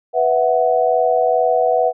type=chord; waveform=sine; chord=B suspended fourth; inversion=none; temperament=just; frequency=493.9 / 658.5 / 740.8 Hz; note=B4 / E5 / F#5; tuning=0 / -2 / +2 cents; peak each=-17 dBFS; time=0.13-1.93 s; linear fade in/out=50 ms; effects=none